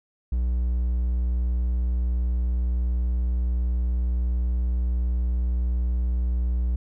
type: tone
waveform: triangle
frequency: 60.7 Hz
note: B1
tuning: 29 cents flat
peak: -19 dBFS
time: 0.32-6.76 s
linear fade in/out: 5 ms
effects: none